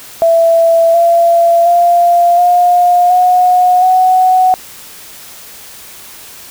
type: tone with pitch steps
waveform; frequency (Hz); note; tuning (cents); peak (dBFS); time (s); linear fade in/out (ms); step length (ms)
sine; 665 / 679.8 / 694.8 / 710.3 / 726 / 742.1; E5 / F5 / F5 / F5 / F#5 / F#5; +15 / -47 / -9 / +29 / -33 / +5; -5; 0.22-4.54; 0; 720
effects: white hiss -33 dBFS RMS until 6.5 s